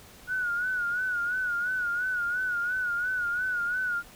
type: tone with vibrato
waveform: sine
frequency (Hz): 1457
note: F#6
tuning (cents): -27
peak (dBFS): -26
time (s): 0.27-4.03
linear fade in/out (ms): 50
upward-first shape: sine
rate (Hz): 2.9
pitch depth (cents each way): 71
effects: pink hiss -51 dBFS RMS until 4.15 s